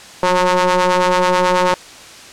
sawtooth ring-modulated tone, 182.4 Hz, F#3, 24 cents flat, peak -5 dBFS, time 0.23-1.74 s, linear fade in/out 0 ms, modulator 725 Hz, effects white hiss -37 dBFS RMS until 2.32 s + low-pass 7000 Hz 12 dB/octave

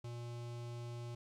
square tone with notch filter, 119.2 Hz, A#2, 39 cents sharp, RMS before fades -45 dBFS, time 0.04-1.15 s, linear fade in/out 5 ms, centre 1700 Hz, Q 1.9, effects low-pass 8000 Hz 12 dB/octave + 13-bit

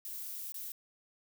violet noise with dropouts, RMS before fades -42 dBFS, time 0.05-0.72 s, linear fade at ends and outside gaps 1 ms, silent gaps 0.521-0.543 s, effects none

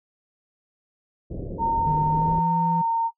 pink low-pass noise, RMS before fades -32 dBFS, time 1.3-2.4 s, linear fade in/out 10 ms, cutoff 580 Hz, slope 48 dB/octave
sine tone, 916 Hz, A#5, 31 cents flat, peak -20 dBFS, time 1.58-3.11 s, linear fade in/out 50 ms
triangle tone with pitch glide, 152 to 168.65 Hz, D#3 to E3, -40 to +40 cents, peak -22 dBFS, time 1.86-2.82 s, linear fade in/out 10 ms, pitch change +180 cents, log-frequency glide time 2.03-2.46 s
effects noise-tail reverb RT60 0.1 s tail -21 dB re dry

